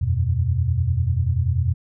sine chord, E suspended second, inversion none, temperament equal, 82.41 / 92.5 / 123.47 Hz, E2 / F#2 / B2, 0 / 0 / 0 cents, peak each -22 dBFS, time 0.01-1.74 s, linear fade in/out 10 ms, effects none

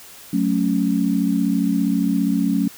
sine chord, F# minor, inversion none, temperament equal, 185 / 220 / 277.2 Hz, F#3 / A3 / C#4, 0 / 0 / 0 cents, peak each -21 / -21 / -20 dBFS, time 0.33-2.68 s, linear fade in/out 5 ms, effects white hiss -42 dBFS RMS until 2.77 s

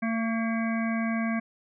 harmonic tone with a mistuned harmonic, 226 Hz, A3, 47 cents sharp, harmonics 1 / 3 / 5 / 7 / 9 / 10, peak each -26 / -35 / -38 / -37 / -40 / -39 dBFS, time 0.02-1.4 s, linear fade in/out 10 ms, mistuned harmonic 7, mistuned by +35 cents, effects none

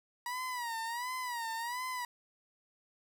30% pulse tone with vibrato, 960 Hz, B5, 49 cents flat, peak -33 dBFS, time 0.26-2.05 s, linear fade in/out 2 ms, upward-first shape sine, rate 1.4 Hz, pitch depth 110 cents each way, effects none

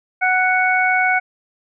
harmonic tone, 741 Hz, F#5, 2 cents sharp, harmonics 1 / 2 / 3, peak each -18 / -18 / -18 dBFS, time 0.21-1.2 s, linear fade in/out 20 ms, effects none

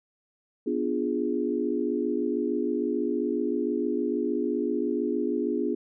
sine chord, B diminished seventh, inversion none, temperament equal, 246.9 / 293.7 / 349.2 / 415.3 Hz, B3 / D4 / F4 / Ab4, 0 / 0 / 0 / 0 cents, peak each -30 dBFS, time 0.66-5.75 s, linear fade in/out 10 ms, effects none

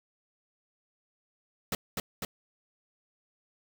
pink noise with echo, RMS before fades -31 dBFS, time 1.72-1.75 s, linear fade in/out 2 ms, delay 250 ms, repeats 2, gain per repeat -2 dB, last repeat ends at 2.25 s, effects none

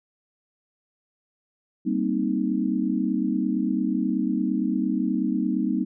sine chord, C minor seventh, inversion second, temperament equal, 196 / 233.1 / 261.6 / 311.1 Hz, G3 / Bb3 / C4 / Eb4, 0 / 0 / 0 / 0 cents, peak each -27 dBFS, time 1.85-5.85 s, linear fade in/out 20 ms, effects none

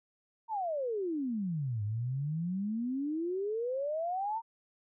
sine exponential two-way sweep, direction down then up, 932.3 to 101.4 to 932.3 Hz, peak -31 dBFS, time 0.48-4.42 s, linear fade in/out 50 ms, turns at 1.83 s, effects none

